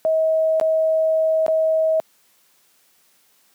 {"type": "tone with dropouts", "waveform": "sine", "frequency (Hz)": 638, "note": "D#5", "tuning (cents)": 43, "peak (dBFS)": -15, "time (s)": [0.05, 2], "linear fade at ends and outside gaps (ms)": 0, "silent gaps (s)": [[0.599, 0.612], [1.464, 1.481]], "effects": ["white hiss -59 dBFS RMS until 3.54 s", "high-pass 150 Hz 12 dB/octave"]}